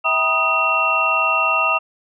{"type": "tone cluster", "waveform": "sine", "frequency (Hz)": [652, 779, 963, 1246, 2719], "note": ["E5", "G5", "B5", "D#6", "F7"], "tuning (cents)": [-19, -11, -44, 2, -47], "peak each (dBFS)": [-25, -27, -25, -19, -18], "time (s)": [0.04, 1.79], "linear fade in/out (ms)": 20, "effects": []}